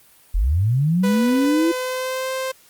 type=linear sweep; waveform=sine; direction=up; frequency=36.71 to 341.4 Hz; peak=-15 dBFS; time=0.34-1.72 s; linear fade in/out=10 ms
type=tone with pitch glide; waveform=sawtooth; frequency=493.9 to 523.3 Hz; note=B4 to C5; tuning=0 to 0 cents; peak=-19 dBFS; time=1.03-2.52 s; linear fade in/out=10 ms; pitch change=+100 cents; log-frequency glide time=1.28-2.32 s
effects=white hiss -52 dBFS RMS until 2.69 s + Opus 32 kbps